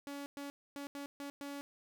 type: tone bursts at uneven times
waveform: sawtooth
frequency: 282.9 Hz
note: C#4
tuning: 35 cents sharp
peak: -38 dBFS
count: 6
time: 0.07-0.26 / 0.37-0.5 / 0.76-0.87 / 0.95-1.06 / 1.2-1.3 / 1.41-1.61 s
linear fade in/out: 0 ms
effects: none